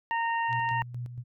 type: harmonic tone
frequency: 923 Hz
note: A#5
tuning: 17 cents flat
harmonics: 1 / 2 / 3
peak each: -27 / -32 / -39 dBFS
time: 0.11-0.82 s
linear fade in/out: 0 ms
type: tone with tremolo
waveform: sine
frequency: 121.8 Hz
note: B2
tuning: 24 cents flat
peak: -32 dBFS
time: 0.48-1.24 s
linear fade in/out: 50 ms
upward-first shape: square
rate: 4.3 Hz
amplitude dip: 55%
type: clicks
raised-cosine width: 0.2 ms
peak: -28 dBFS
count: 2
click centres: 0.529 / 0.69 s
effects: none